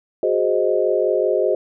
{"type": "chord", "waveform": "sine", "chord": "Ab dominant seventh", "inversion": "third", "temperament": "equal", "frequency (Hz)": [370, 415.3, 523.3, 622.3], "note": ["Gb4", "Ab4", "C5", "Eb5"], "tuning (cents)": [0, 0, 0, 0], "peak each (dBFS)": -21, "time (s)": [0.23, 1.55], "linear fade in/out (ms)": 2, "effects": []}